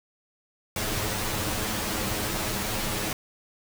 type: noise with comb filter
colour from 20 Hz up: pink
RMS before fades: -29 dBFS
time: 0.76-3.13 s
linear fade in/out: 2 ms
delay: 9.4 ms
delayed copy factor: +0.9
effects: none